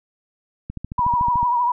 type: click train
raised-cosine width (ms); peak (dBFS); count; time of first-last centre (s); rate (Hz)
5; -17; 11; 0.7-1.43; 13.7
type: tone with vibrato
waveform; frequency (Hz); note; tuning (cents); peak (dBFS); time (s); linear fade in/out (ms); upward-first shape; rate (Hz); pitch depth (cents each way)
sine; 969; B5; -33; -16; 0.98-1.72; 5; triangle; 13; 62
effects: none